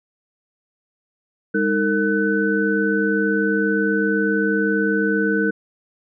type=tone cluster; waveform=sine; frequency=202.8 / 310.8 / 455.5 / 1503 Hz; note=G#3 / D#4 / A#4 / F#6; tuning=-41 / -2 / -40 / +27 cents; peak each=-22 dBFS; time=1.54-5.51 s; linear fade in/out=10 ms; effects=none